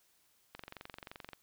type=click train; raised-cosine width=0.3 ms; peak=-29 dBFS; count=19; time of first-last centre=0.55-1.333 s; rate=23 Hz; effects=white hiss -71 dBFS RMS until 1.42 s